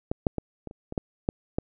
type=clicks; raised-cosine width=2 ms; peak=-13 / -8 / -15 / -23 / -29 / -22 / -12 / -10 / -12 dBFS; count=9; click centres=0.115 / 0.268 / 0.383 / 0.673 / 0.711 / 0.924 / 0.978 / 1.289 / 1.585 s; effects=none